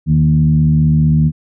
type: tone with frequency modulation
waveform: sine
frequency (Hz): 155.3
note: D#3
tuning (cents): -3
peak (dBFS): -8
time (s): 0.06-1.32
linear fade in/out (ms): 50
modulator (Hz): 75.4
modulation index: 0.74
effects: none